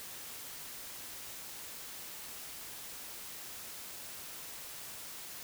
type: silence
effects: white hiss -46 dBFS RMS until 5.43 s